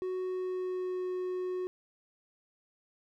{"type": "tone with pitch glide", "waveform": "triangle", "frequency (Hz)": [370, 366.2], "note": ["F#4", "F#4"], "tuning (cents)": [0, -18], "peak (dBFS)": -30, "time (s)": [0.02, 1.67], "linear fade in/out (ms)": 0, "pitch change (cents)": -18, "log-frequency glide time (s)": [0.21, 1.08], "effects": []}